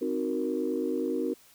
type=chord; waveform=sine; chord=C half-diminished seventh; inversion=none; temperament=equal; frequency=261.6 / 311.1 / 370 / 466.2 Hz; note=C4 / Eb4 / Gb4 / Bb4; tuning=0 / 0 / 0 / 0 cents; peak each=-32 dBFS; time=0.01-1.34 s; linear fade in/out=10 ms; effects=tanh soft clip ceiling -17 dBFS + white hiss -58 dBFS RMS until 1.54 s